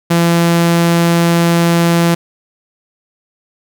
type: tone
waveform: sawtooth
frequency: 169.6 Hz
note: E3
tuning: 50 cents sharp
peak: -5 dBFS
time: 0.1-2.15 s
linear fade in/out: 10 ms
effects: none